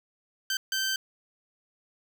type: tone bursts at uneven times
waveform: 15% pulse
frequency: 1552 Hz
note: G6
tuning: 18 cents flat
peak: -20 dBFS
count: 2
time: 0.5-0.57 / 0.72-0.96 s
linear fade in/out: 2 ms
effects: none